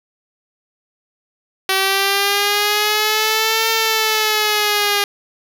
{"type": "linear two-way sweep", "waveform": "5% pulse", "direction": "up then down", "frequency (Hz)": [381.5, 450, 405.2], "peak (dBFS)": -3, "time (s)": [1.69, 5.04], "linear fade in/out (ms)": 2, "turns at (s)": 3.69, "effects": []}